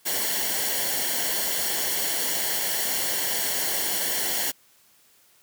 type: noise with comb filter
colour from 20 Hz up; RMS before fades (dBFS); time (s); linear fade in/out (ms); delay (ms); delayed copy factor
white; -26; 0.05-4.52; 20; 0.8; -0.65
effects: white hiss -59 dBFS RMS until 5.42 s + high-pass 80 Hz 12 dB/octave